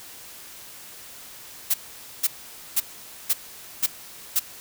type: noise bursts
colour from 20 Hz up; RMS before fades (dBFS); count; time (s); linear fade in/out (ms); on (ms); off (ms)
blue; -20; 6; 1.7-4.396; 10; 41; 490
effects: white hiss -43 dBFS RMS until 4.6 s